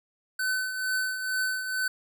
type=tone with tremolo; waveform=square; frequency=1516 Hz; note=F#6; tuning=42 cents sharp; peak=-25 dBFS; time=0.39-1.88 s; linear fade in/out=5 ms; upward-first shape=triangle; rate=2.2 Hz; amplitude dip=60%; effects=none